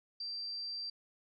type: tone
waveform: sine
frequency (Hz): 4699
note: D8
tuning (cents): 0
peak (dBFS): -38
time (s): 0.2-0.9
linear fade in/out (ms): 5
effects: none